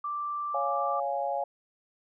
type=tone; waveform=sine; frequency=1174.7 Hz; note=D6; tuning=in tune; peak=-30 dBFS; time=0.04-1 s; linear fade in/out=5 ms
type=chord; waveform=sine; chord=Db major; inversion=none; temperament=equal with one note detuned; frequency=557.9 / 698.5 / 830.6 Hz; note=Db5 / F5 / Ab5; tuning=+11 / 0 / 0 cents; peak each=-32 dBFS; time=0.54-1.44 s; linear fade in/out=5 ms
effects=none